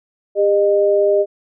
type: tone pair together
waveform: sine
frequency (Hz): 401.3 / 611.8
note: G4 / D#5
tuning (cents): +41 / -29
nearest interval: perfect fifth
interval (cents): 730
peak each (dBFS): -14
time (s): 0.35-1.26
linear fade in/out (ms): 50
effects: none